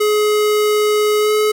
square tone with pitch glide, 421.9 to 426.1 Hz, G#4 to G#4, +27 to +44 cents, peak -13 dBFS, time 0-1.52 s, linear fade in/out 10 ms, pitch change +17 cents, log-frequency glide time 1.19-1.33 s, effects none

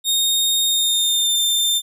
sawtooth tone with pitch glide, 3700 to 3588 Hz, A#7 to A7, -14 to +33 cents, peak -13 dBFS, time 0.04-1.82 s, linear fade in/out 50 ms, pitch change -53 cents, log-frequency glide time 0.66-1.39 s, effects none

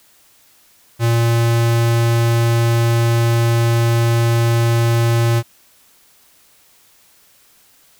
square tone, 116.54 Hz, A#2, in tune, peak -13 dBFS, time 0.99-5.43 s, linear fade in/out 50 ms, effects white hiss -52 dBFS RMS until 7.99 s

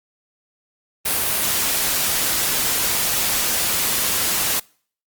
white noise, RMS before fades -20 dBFS, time 1.05-4.6 s, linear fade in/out 10 ms, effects noise-tail reverb RT60 0.5 s tail -26 dB re dry + Opus 32 kbps

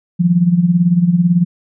sine tone with tremolo, 174.61 Hz, F3, in tune, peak -6 dBFS, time 0.19-1.45 s, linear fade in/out 20 ms, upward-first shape sine, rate 18 Hz, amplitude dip 70%, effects none

